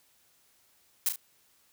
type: noise with echo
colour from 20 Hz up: blue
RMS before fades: -26 dBFS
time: 1.06-1.09 s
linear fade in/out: 2 ms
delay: 35 ms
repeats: 2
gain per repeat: -7 dB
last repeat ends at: 1.16 s
effects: white hiss -66 dBFS RMS until 1.72 s